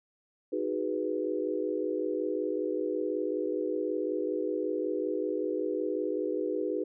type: chord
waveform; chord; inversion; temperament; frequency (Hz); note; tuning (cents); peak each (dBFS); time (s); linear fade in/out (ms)
sine; G# minor seventh; second; equal; 311.1 / 370 / 415.3 / 493.9; D#4 / F#4 / G#4 / B4; 0 / 0 / 0 / 0; -34; 0.52-6.84; 10
effects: none